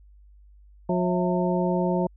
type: harmonic tone with a mistuned harmonic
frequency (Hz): 180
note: F#3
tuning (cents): -47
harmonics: 1 / 2 / 3 / 4 / 5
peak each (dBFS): -24 / -27 / -29 / -30 / -31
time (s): 0.89-2.07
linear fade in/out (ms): 5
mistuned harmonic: 4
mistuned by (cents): -150
effects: added 50 Hz sine -49 dBFS peak until 2.16 s